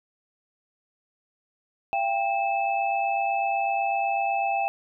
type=tone cluster; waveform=sine; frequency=683 / 791 / 2614 Hz; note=F5 / G5 / E7; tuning=-39 / +15 / -15 cents; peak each=-29 / -24 / -31 dBFS; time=1.93-4.68 s; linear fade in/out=0 ms; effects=none